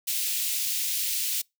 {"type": "high-pass noise", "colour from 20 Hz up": "white", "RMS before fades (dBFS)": -28, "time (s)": [0.07, 1.42], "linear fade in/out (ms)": 10, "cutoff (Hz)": 2500, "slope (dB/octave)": 24, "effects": ["noise-tail reverb RT60 0.2 s tail -26 dB re dry"]}